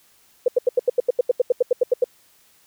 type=tone bursts; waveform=sine; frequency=495.5 Hz; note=B4; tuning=6 cents sharp; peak=-12 dBFS; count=16; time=0.46-2.042 s; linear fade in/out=5 ms; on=22 ms; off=82 ms; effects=white hiss -57 dBFS RMS until 2.66 s